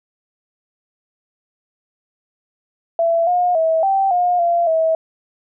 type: tone with pitch steps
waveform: sine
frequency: 669 / 715 / 647 / 778 / 713 / 687 / 646 Hz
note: E5 / F5 / E5 / G5 / F5 / F5 / E5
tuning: +25 / +41 / -32 / -13 / +36 / -29 / -35 cents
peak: -13 dBFS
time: 2.99-4.95 s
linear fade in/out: 2 ms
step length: 280 ms
effects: none